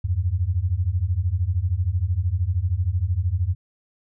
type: beating tone pair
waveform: sine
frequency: 82.8 / 95.8 Hz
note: E2 / G2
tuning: +8 / -39 cents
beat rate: 13 Hz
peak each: -23 / -22 dBFS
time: 0.04-3.55 s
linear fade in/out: 10 ms
effects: none